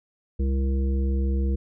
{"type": "harmonic tone", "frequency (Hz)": 67, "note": "C2", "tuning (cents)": 42, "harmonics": [1, 3, 5, 7], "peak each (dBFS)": [-21, -31, -35, -38], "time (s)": [0.39, 1.56], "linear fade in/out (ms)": 10, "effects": []}